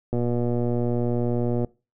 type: click train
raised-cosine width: 2 ms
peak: -13 dBFS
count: 183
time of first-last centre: 0.13-1.647 s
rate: 120 Hz
effects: noise-tail reverb RT60 0.3 s tail -23 dB re dry